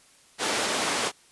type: band-pass noise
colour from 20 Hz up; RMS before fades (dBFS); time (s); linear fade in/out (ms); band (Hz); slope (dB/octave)
pink; -27; 0.38-1.12; 50; 350 to 9800; 12
effects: white hiss -57 dBFS RMS until 1.31 s + resampled to 24000 Hz